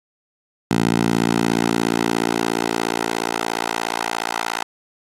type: tone with high-pass filter sweep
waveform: 10% pulse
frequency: 57 Hz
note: A#1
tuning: 38 cents flat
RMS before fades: -21 dBFS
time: 0.71-4.63 s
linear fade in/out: 0 ms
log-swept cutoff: 170 to 830 Hz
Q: 1.1
effects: low-pass 11000 Hz 12 dB/octave + AAC 48 kbps